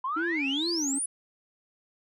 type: exponential sweep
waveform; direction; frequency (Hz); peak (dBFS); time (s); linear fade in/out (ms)
sine; up; 1000 to 10310; -27; 0.04-1.06; 5
type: tone with vibrato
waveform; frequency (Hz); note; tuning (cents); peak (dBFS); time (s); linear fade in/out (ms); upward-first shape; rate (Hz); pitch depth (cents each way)
triangle; 304.8; D#4; -36; -26; 0.16-0.99; 10; sine; 2.3; 210
effects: tanh soft clip ceiling -20 dBFS